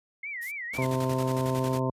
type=tone with vibrato; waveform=sine; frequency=2093 Hz; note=C7; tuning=in tune; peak=-33 dBFS; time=0.23-0.85 s; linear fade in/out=5 ms; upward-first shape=sine; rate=4.1 Hz; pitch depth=200 cents each way
type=noise; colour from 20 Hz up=violet; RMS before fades=-40 dBFS; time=0.41-0.52 s; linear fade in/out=20 ms
type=noise with tremolo; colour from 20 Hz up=pink; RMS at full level=-38 dBFS; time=0.73-1.8 s; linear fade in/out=10 ms; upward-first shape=square; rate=11 Hz; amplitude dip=65%
type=harmonic tone; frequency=130 Hz; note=C3; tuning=11 cents flat; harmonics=1 / 2 / 3 / 4 / 5 / 7 / 8; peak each=-28 / -31 / -33 / -34 / -35 / -36 / -37 dBFS; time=0.78-1.9 s; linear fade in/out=2 ms
effects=high-pass 80 Hz 12 dB/octave + resampled to 32000 Hz